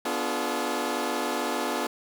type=chord; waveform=15% pulse; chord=B diminished seventh; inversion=none; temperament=equal with one note detuned; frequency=246.9 / 293.7 / 349.2 / 425.3 Hz; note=B3 / D4 / F4 / Ab4; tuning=0 / 0 / 0 / +41 cents; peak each=-26 dBFS; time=0.05-1.87 s; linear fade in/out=5 ms; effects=none